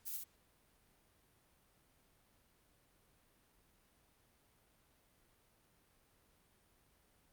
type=noise with echo; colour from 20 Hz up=violet; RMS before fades=-44 dBFS; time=0.05-0.18 s; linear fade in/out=20 ms; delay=64 ms; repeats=1; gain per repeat=-2 dB; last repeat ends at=0.244 s; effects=pink hiss -72 dBFS RMS until 7.32 s + Opus 48 kbps